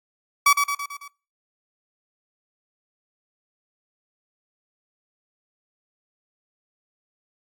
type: tone with echo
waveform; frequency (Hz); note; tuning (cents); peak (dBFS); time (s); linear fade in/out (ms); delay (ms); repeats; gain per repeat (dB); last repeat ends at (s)
30% pulse; 1142; D6; -49; -10; 0.46-0.53; 5; 110; 5; -5; 1.08
effects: noise-tail reverb RT60 0.4 s tail -26 dB re dry + AAC 64 kbps